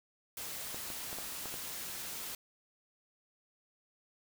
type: noise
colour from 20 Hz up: white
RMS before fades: -42 dBFS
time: 0.37-2.35 s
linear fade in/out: 2 ms
type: clicks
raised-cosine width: 1 ms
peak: -30 dBFS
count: 6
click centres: 0.745 / 0.903 / 1.129 / 1.186 / 1.457 / 1.541 s
effects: none